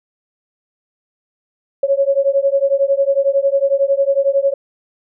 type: beating tone pair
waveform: sine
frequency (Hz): 547 / 558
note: C#5 / C#5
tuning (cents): -23 / +11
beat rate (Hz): 11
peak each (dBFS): -15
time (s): 1.83-4.54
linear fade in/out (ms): 5
effects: none